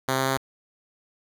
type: tone with pitch steps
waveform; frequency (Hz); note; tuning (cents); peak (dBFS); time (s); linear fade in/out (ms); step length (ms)
5% pulse; 132 / 132.84 / 133.69; C3 / C3 / C3; +16 / +27 / +38; -11; 0.08-0.374; 5; 98
effects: none